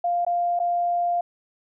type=tone with dropouts; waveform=sine; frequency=698.5 Hz; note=F5; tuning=in tune; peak=-20 dBFS; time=0.04-1.21 s; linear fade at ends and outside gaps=5 ms; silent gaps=0.25-0.265 / 0.592-0.599 s; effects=none